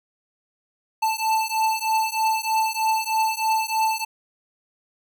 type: beating tone pair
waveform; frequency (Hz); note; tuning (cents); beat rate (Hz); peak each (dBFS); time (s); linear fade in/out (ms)
square; 880 / 883.2; A5 / A5; 0 / +6; 3.2; -24; 1.02-4.05; 10
effects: none